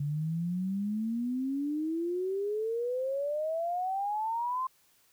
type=exponential sweep; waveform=sine; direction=up; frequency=141.9 to 1055 Hz; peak=-29 dBFS; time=0-4.67 s; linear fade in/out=5 ms; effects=white hiss -66 dBFS RMS until 5.12 s